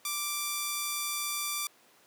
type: tone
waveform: 5% pulse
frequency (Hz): 1174.7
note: D6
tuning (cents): 0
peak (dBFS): -19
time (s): 0.05-1.67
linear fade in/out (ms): 2
effects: pink hiss -61 dBFS RMS until 2.06 s + high-pass 300 Hz 12 dB/octave